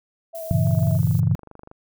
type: tone with vibrato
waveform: sine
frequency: 654 Hz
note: E5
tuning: 14 cents flat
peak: -30 dBFS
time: 0.33-0.98 s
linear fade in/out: 20 ms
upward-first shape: square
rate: 6.2 Hz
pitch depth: 22 cents each way
type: noise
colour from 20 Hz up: violet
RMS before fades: -40 dBFS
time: 0.35-1.2 s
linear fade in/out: 0 ms
type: chord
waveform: sine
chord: G diminished seventh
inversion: none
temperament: equal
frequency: 98 / 116.54 / 138.59 / 164.81 Hz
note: G2 / Bb2 / Db3 / Fb3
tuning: 0 / 0 / 0 / 0 cents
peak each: -22 dBFS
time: 0.51-1.35 s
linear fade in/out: 0 ms
type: click train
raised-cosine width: 1 ms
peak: -28 dBFS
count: 27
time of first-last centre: 0.67-1.714 s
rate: 24.9 Hz
effects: none